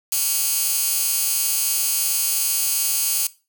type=tone with high-pass filter; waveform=15% pulse; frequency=277.2 Hz; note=C#4; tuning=in tune; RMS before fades=-21 dBFS; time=0.12-3.27 s; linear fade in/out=2 ms; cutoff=8100 Hz; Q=0.77; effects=noise-tail reverb RT60 0.3 s tail -19 dB re dry